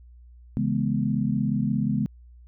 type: chord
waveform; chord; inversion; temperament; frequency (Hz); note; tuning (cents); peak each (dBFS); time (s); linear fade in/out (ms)
sine; C# minor seventh; none; equal with one note detuned; 138.59 / 164.81 / 210.1 / 246.9; C#3 / E3 / G#3 / B3; 0 / 0 / +20 / 0; -27 / -31 / -25 / -28; 0.57-2.06; 0
effects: added 60 Hz sine -46 dBFS peak until 2.47 s